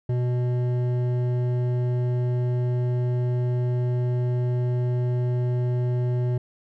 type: tone with hard clipping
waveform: sine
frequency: 123.47 Hz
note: B2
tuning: in tune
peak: -23 dBFS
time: 0.09-6.38 s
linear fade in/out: 5 ms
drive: 10 dB
effects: none

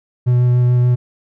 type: tone with vibrato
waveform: triangle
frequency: 123.3 Hz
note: B2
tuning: 2 cents flat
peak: -8 dBFS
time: 0.26-0.96 s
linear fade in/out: 20 ms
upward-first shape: sine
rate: 6.9 Hz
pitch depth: 10 cents each way
effects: none

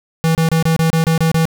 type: tone bursts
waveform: square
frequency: 162.5 Hz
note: E3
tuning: 24 cents flat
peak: -12 dBFS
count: 9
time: 0.24-1.454 s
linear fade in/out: 0 ms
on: 110 ms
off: 28 ms
effects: none

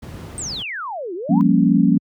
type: noise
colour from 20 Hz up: brown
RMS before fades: -30 dBFS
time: 0.02-0.63 s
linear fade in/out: 10 ms
type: exponential two-way sweep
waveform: sine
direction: down then up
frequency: 8600 to 329.6 to 1037 Hz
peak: -25 dBFS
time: 0.38-1.41 s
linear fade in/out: 0 ms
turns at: 1.14 s
type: chord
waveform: sine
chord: G half-diminished seventh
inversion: third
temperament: equal with one note detuned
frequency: 174.61 / 198.16 / 233.1 / 277.2 Hz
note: F3 / G3 / Bb3 / Db4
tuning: 0 / +19 / 0 / 0 cents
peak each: -17 dBFS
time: 1.29-1.98 s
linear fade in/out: 10 ms
effects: high-pass 80 Hz 12 dB/octave

